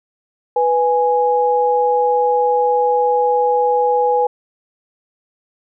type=tone pair together; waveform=sine; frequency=493.9 / 830.6 Hz; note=B4 / G#5; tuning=0 / 0 cents; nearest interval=major sixth; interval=900 cents; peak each=-15 dBFS; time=0.56-4.27 s; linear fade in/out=5 ms; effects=none